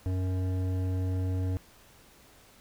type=tone with hard clipping; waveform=sine; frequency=92.7 Hz; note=F#2; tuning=4 cents sharp; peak=-29 dBFS; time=0.06-1.57 s; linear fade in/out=0 ms; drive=12 dB; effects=pink hiss -57 dBFS RMS until 2.6 s

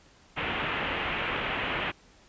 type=low-pass noise; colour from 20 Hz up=white; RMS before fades=-31 dBFS; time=0.36-1.92 s; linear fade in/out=20 ms; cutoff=3000 Hz; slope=48 dB/octave; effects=pink hiss -58 dBFS RMS until 2.28 s + resampled to 16000 Hz

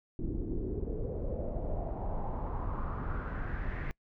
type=noise with low-pass filter sweep; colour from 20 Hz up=brown; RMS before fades=-35 dBFS; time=0.19-3.91 s; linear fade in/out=0 ms; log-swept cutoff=300 to 2000 Hz; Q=4.1; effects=noise-tail reverb RT60 0.1 s tail -24 dB re dry

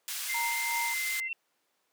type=band-pass noise; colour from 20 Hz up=white; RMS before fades=-36 dBFS; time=0.08-1.2 s; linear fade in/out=0 ms; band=1600 to 14000 Hz; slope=12 dB/octave
type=tone with pitch glide; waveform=sine; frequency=2093 to 2076 Hz; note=C7 to C7; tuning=0 to -14 cents; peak=-31 dBFS; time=0.28-1.29 s; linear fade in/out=20 ms; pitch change=-14 cents; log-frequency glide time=0.82-0.95 s
type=tone with tremolo; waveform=sine; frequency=932.3 Hz; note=A#5; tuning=in tune; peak=-31 dBFS; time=0.34-0.94 s; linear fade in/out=5 ms; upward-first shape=sine; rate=2.8 Hz; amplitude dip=60%
type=tone with exponential growth; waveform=sine; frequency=2710 Hz; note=E7; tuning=47 cents sharp; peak=-29 dBFS; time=1.13-1.33 s; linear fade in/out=2 ms; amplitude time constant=42 ms
effects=pink hiss -74 dBFS RMS until 1.92 s + high-pass 400 Hz 12 dB/octave

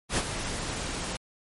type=noise with ADSR envelope; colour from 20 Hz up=pink; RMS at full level=-24 dBFS; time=0.09-1.17 s; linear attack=83 ms; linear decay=45 ms; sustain=-9 dB; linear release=9 ms; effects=MP3 48 kbps

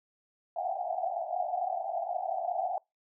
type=band-pass noise; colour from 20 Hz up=pink; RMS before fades=-33 dBFS; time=0.56-2.78 s; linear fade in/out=2 ms; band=670 to 770 Hz; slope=96 dB/octave; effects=noise-tail reverb RT60 0.2 s tail -25 dB re dry

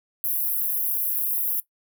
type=high-pass noise; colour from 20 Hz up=pink; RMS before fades=-25 dBFS; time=0.24-1.6 s; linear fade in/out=0 ms; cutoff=11000 Hz; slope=96 dB/octave; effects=noise-tail reverb RT60 0.1 s tail -18 dB re dry

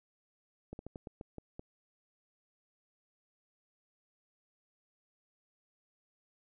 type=slowing click train; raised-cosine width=2 ms; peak=-30 dBFS; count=8; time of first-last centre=0.73-1.594 s; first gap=61 ms; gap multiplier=1.23; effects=none

